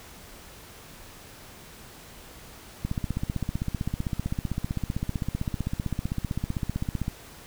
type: click train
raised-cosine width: 5 ms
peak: -15 dBFS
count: 67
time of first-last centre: 2.85-7.081 s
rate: 15.6 Hz
effects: pink hiss -47 dBFS RMS until 7.46 s